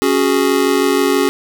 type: chord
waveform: square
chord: C# suspended fourth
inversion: none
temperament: just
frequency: 277.2 / 369.6 / 415.8 Hz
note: C#4 / F#4 / G#4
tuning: 0 / -2 / +2 cents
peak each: -17 dBFS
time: 0.02-1.29 s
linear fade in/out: 0 ms
effects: none